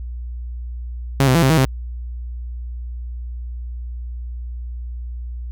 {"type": "tone with pitch steps", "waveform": "sawtooth", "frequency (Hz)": [137, 128.3, 168.2, 132.6, 160.2, 131.9], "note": ["C#3", "C3", "E3", "C3", "E3", "C3"], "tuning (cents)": [-20, -34, 35, 23, -49, 14], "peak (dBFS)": -8, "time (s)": [1.2, 1.65], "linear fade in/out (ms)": 0, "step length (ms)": 75, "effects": ["added 60 Hz sine -26 dBFS peak until 5.51 s"]}